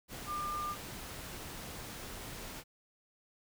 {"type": "tone in noise", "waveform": "sine", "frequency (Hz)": 1199, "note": "D6", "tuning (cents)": 36, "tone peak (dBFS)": -35, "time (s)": [0.26, 0.76], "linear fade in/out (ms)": 50, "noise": "pink", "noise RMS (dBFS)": -45, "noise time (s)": [0.08, 2.64], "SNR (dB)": 7, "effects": []}